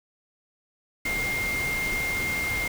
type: tone in noise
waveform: sine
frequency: 2116 Hz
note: C7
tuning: 19 cents sharp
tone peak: -26 dBFS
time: 1.05-2.68 s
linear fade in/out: 5 ms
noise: pink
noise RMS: -33 dBFS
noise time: 1.05-2.68 s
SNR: +4 dB
effects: none